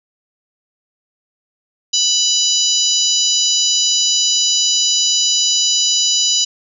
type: harmonic tone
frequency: 987.8 Hz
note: B5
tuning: in tune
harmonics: 3 / 4 / 5 / 6 / 7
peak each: -19 / -19 / -19 / -19 / -19 dBFS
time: 1.93-6.45 s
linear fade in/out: 10 ms
effects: none